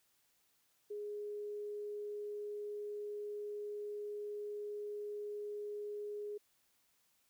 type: tone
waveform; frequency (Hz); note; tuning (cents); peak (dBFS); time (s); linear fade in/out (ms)
sine; 415.3; G#4; 0; -40; 0.9-6.38; 10
effects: white hiss -75 dBFS RMS until 7.29 s